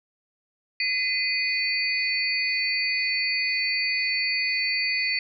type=tone cluster; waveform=sine; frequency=2038 / 2472 / 4499 Hz; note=C7 / D#7 / C#8; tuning=-46 / -12 / +25 cents; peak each=-27 dBFS; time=0.8-5.19 s; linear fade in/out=2 ms; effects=none